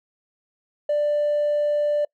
sine tone with hard clipping, 590 Hz, D5, 8 cents sharp, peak -19 dBFS, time 0.89-2.05 s, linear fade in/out 5 ms, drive 1 dB, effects noise-tail reverb RT60 0.1 s tail -26 dB re dry

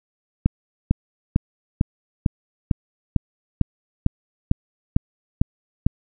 click train, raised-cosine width 5 ms, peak -3 dBFS, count 13, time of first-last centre 0.46-5.865 s, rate 2.22 Hz, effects none

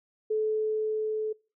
sine tone with level ramp, 432.8 Hz, A4, 29 cents flat, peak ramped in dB -24 to -28 dBFS, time 0.3-1.33 s, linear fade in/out 10 ms, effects noise-tail reverb RT60 0.4 s tail -26 dB re dry

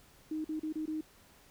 sine tone with dropouts, 311.4 Hz, D#4, 2 cents sharp, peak -33 dBFS, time 0.31-1.01 s, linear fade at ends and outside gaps 5 ms, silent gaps 0.445-0.49 / 0.596-0.631 / 0.726-0.755 / 0.857-0.877 s, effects pink hiss -61 dBFS RMS until 1.5 s

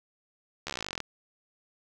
slowing click train, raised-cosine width 0.2 ms, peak -16 dBFS, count 19, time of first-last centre 0.67-1.003 s, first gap 13 ms, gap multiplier 1.04, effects none

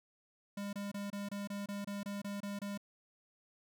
square tone bursts, 201.8 Hz, G#3, 49 cents flat, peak -39 dBFS, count 12, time 0.57-2.776 s, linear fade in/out 5 ms, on 160 ms, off 26 ms, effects none

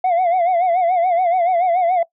sine tone with vibrato, 710 Hz, F5, 28 cents sharp, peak -11 dBFS, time 0.04-2.03 s, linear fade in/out 5 ms, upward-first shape sine, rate 7 Hz, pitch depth 100 cents each way, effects noise-tail reverb RT60 0.1 s tail -20 dB re dry + tanh soft clip ceiling -12 dBFS

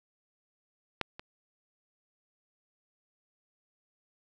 clicks, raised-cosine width 0.3 ms, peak -13 / -26 dBFS, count 2, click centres 1.013 / 1.195 s, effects none

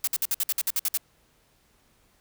blue noise bursts, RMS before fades -25 dBFS, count 11, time 0.04-0.974 s, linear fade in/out 2 ms, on 34 ms, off 56 ms, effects pink hiss -64 dBFS RMS until 2.2 s

